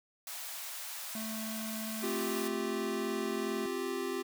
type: high-pass noise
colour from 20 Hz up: white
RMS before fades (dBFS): -42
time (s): 0.27-2.48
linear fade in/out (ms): 2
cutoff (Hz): 590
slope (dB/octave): 48
type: tone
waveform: square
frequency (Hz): 220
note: A3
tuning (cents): 0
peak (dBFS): -39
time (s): 1.15-3.66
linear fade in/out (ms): 2
type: chord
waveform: square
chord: C suspended fourth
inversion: none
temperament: equal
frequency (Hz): 261.6 / 349.2 / 392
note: C4 / F4 / G4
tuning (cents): 0 / 0 / 0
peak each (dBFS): -41 / -39 / -37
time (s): 2.02-4.23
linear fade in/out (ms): 20
effects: none